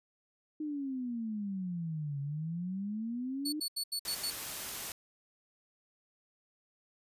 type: exponential two-way sweep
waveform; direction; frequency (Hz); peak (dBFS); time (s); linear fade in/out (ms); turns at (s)
sine; down then up; 310.1 to 138.59 to 310.1; -34; 0.6-3.6; 5; 2.2
type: tone bursts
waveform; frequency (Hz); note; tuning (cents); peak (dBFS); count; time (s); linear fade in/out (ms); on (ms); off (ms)
sawtooth; 4435; C#8; 0; -30; 6; 3.45-4.307; 10; 77; 79
type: noise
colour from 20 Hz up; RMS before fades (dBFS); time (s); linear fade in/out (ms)
white; -40; 4.05-4.92; 2
effects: resampled to 32000 Hz